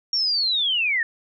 sine linear sweep, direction down, 5588 to 1760 Hz, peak -19 dBFS, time 0.13-1.03 s, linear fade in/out 2 ms, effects none

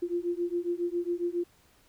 sine beating tone pair, 344.5 / 351.8 Hz, F4 / F4, -24 / +13 cents, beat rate 7.3 Hz, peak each -31 dBFS, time 0.02-1.44 s, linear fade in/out 10 ms, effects pink hiss -63 dBFS RMS until 1.88 s

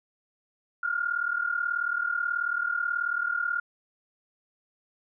sine tone pair together, 1396.9 / 1435.3 Hz, F6 / F6, 0 / +47 cents, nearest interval unison, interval 47 cents, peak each -28 / -29 dBFS, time 0.83-3.6 s, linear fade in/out 5 ms, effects none

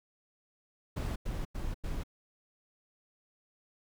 brown noise bursts, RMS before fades -35 dBFS, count 4, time 0.96-2.036 s, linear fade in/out 10 ms, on 200 ms, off 92 ms, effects none

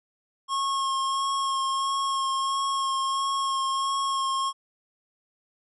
square tone with vibrato, 1084 Hz, C#6, 39 cents flat, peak -25 dBFS, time 0.48-4.53 s, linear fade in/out 50 ms, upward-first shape sine, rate 1.5 Hz, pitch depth 15 cents each way, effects resampled to 24000 Hz

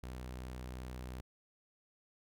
sawtooth tone, 62.8 Hz, B1, 30 cents sharp, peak -39 dBFS, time 0.03-1.21 s, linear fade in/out 5 ms, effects none

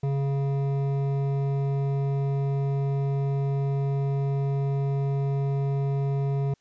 sine tone with hard clipping, 138.59 Hz, C#3, in tune, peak -25 dBFS, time 0.03-6.54 s, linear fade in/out 5 ms, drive 11 dB, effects white hiss -69 dBFS RMS until 6.6 s + resampled to 16000 Hz

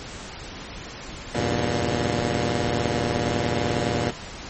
10% pulse chord, E diminished seventh, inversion none, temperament just, 82.41 / 98.89 / 118.67 / 142.4 Hz, E2 / G2 / Bb2 / Db3, 0 / +16 / +31 / +47 cents, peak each -21 / -22 / -17 / -22 dBFS, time 1.34-4.11 s, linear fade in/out 10 ms, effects pink hiss -37 dBFS RMS until 4.49 s + MP3 32 kbps

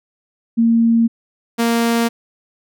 sine / sawtooth tone pair in turn, 230 / 232.5 Hz, A#3 / A#3, -23 / -4 cents, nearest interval unison, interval 19 cents, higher second, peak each -10 dBFS, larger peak neither, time 0.57-1.08 / 1.58-2.09 s, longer neither, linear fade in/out 20 ms, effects none

